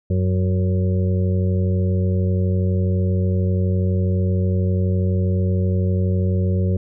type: harmonic tone with a mistuned harmonic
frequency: 92.5 Hz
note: F#2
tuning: in tune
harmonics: 1 / 2 / 4 / 5 / 6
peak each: -17 / -23 / -29 / -31 / -33 dBFS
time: 0.1-6.77 s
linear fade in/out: 5 ms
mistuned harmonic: 1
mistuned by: +16 cents
effects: none